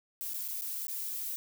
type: noise with dropouts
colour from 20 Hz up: violet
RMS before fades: -37 dBFS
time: 0.21-1.36 s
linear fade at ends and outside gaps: 0 ms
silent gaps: 0.335-0.342 / 0.479-0.485 / 0.611-0.62 / 0.869-0.882 s
effects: none